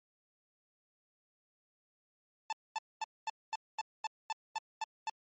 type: tone bursts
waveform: 45% pulse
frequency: 880 Hz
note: A5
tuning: in tune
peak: -33 dBFS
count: 11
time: 2.5-5.097 s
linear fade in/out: 2 ms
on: 27 ms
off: 230 ms
effects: MP3 32 kbps